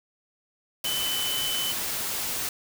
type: tone in noise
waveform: sine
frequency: 3028 Hz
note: F#7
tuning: 39 cents sharp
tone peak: -28 dBFS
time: 0.85-1.72 s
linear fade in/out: 2 ms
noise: white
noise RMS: -30 dBFS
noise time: 0.84-2.49 s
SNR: -1 dB
effects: none